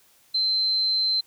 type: tone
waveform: sine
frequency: 4100 Hz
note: C8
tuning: 36 cents flat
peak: -20 dBFS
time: 0.34-1.21 s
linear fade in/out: 10 ms
effects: white hiss -59 dBFS RMS until 1.26 s